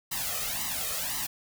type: noise with flanger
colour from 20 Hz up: white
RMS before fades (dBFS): -32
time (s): 0.11-1.27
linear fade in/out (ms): 10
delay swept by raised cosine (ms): 1 to 1.63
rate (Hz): 1.9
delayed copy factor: +1
effects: none